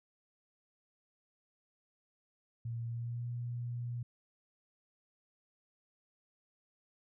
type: tone with pitch glide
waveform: sine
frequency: 116.54 to 120.37 Hz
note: A#2 to B2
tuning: 0 to -44 cents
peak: -36 dBFS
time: 2.65-4.03 s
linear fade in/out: 5 ms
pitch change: +56 cents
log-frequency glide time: 2.87-3.28 s
effects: none